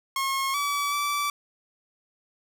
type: tone with pitch steps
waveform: sawtooth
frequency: 1082 / 1146 / 1159 Hz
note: C#6 / D6 / D6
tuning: -42 / -43 / -23 cents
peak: -21 dBFS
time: 0.16-1.3 s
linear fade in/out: 2 ms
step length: 380 ms
effects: none